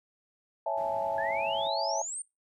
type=chord; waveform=sine; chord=A major seventh; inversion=first; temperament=equal; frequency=554.4 / 659.3 / 830.6 / 880 Hz; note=C#5 / E5 / G#5 / A5; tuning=0 / 0 / 0 / 0 cents; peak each=-35 / -31 / -35 / -33 dBFS; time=0.66-2.02 s; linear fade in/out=5 ms
type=noise; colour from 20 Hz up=brown; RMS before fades=-45 dBFS; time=0.77-1.68 s; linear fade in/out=5 ms
type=exponential sweep; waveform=sine; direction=up; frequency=1664 to 9050 Hz; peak=-34 dBFS; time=1.18-2.22 s; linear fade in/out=2 ms
effects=noise-tail reverb RT60 0.2 s tail -21 dB re dry + high-pass 150 Hz 12 dB/octave